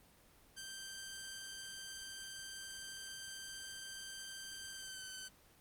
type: tone with pitch glide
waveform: 10% pulse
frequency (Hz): 1568 to 1531.3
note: G6 to G6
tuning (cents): 0 to -41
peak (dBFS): -37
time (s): 0.56-5.29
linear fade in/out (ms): 20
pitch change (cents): -41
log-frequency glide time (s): 4.73-5.03
effects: pink hiss -65 dBFS RMS until 5.6 s + Opus 24 kbps